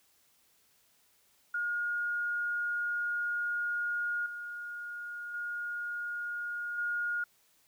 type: tone with level steps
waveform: sine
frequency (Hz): 1429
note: F6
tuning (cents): +39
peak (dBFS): -30 / -38 / -34 / -30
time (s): 1.54-7.24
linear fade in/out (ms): 5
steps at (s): 4.26 / 5.34 / 6.78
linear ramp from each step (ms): 2
effects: white hiss -68 dBFS RMS until 7.67 s